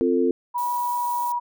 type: chord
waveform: sine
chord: F major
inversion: second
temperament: equal with one note detuned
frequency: 261.6 / 349.2 / 447.2 Hz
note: C4 / F4 / A4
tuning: 0 / 0 / +28 cents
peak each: -22 dBFS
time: 0.01-0.31 s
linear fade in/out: 0 ms
type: tone with pitch glide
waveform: sine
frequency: 970 to 964.4 Hz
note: B5 to B5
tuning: -31 to -41 cents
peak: -22 dBFS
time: 0.54-1.4 s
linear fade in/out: 20 ms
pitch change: -10 cents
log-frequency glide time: 0.84-1.19 s
type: noise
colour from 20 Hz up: violet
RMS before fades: -37 dBFS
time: 0.58-1.32 s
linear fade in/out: 0 ms
effects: none